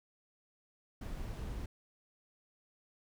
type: noise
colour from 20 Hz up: brown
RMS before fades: -41 dBFS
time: 1.01-1.66 s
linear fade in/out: 5 ms
effects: none